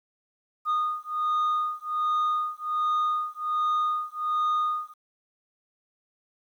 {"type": "beating tone pair", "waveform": "sine", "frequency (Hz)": [1230, 1231.3], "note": ["D#6", "D#6"], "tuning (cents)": [-20, -18], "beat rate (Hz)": 1.3, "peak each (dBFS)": -25, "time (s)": [0.65, 4.94], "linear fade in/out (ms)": 50, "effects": ["tanh soft clip ceiling -21 dBFS", "10-bit"]}